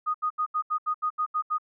sine tone bursts, 1240 Hz, D#6, 6 cents flat, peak -23 dBFS, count 10, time 0.06-1.584 s, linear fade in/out 20 ms, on 84 ms, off 76 ms, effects none

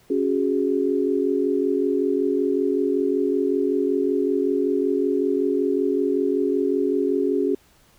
sine chord, C# suspended fourth, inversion none, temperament equal, 277.2 / 370 / 415.3 Hz, C#4 / F#4 / G#4, 0 / 0 / 0 cents, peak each -23 dBFS, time 0.1-7.55 s, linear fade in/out 5 ms, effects pink hiss -57 dBFS RMS until 7.98 s

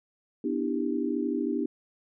sine chord, E minor seventh, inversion second, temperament just, 247.2 / 296.7 / 329.6 / 395.6 Hz, B3 / D4 / E4 / G4, +2 / +18 / 0 / +16 cents, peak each -31 / -30 / -33 / -33 dBFS, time 0.44-1.66 s, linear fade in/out 5 ms, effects none

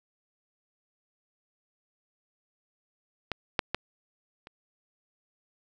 clicks, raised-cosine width 0.3 ms, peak -14 / -7 / -11 / -29 dBFS, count 4, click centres 3.317 / 3.592 / 3.746 / 4.471 s, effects none

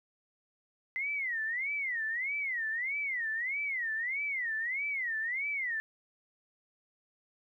sine tone with vibrato, 2016 Hz, B6, 35 cents sharp, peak -31 dBFS, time 0.96-5.8 s, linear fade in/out 0 ms, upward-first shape sine, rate 1.6 Hz, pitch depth 240 cents each way, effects 12-bit

